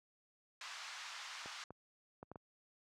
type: band-pass noise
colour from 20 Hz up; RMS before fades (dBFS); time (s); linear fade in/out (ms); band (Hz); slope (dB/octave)
pink; -49; 0.61-1.64; 2; 1000 to 6500; 24
type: clicks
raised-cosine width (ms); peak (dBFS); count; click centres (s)
1; -35; 5; 1.459 / 1.706 / 2.229 / 2.316 / 2.358
effects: high-pass 80 Hz 12 dB/octave